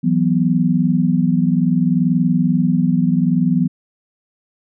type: chord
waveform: sine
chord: E suspended second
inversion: none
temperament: just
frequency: 164.81 / 185.42 / 247.2 Hz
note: E3 / F#3 / B3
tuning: 0 / +4 / +2 cents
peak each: -17 dBFS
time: 0.03-3.68 s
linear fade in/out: 20 ms
effects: none